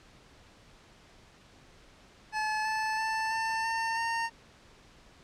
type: tone with pitch steps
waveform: 25% pulse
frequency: 861 / 872 / 883.2 / 894.5 / 905.9 / 917.5 Hz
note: A5 / A5 / A5 / A5 / A#5 / A#5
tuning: -38 / -16 / +6 / +28 / -50 / -28 cents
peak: -25 dBFS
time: 2.32-4.3 s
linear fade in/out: 50 ms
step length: 330 ms
effects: pink hiss -57 dBFS RMS until 5.23 s + low-pass 6000 Hz 12 dB/octave